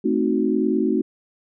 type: chord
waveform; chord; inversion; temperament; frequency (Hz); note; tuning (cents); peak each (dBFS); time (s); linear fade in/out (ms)
sine; A diminished seventh; none; equal; 220 / 261.6 / 311.1 / 370; A3 / C4 / Eb4 / Gb4; 0 / 0 / 0 / 0; -23; 0.04-1.02; 10
effects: none